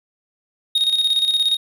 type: tone with tremolo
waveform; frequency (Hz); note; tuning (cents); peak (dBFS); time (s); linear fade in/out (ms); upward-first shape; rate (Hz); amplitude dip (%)
triangle; 3729; A#7; 0; -12; 0.75-1.57; 5; square; 17; 55
effects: none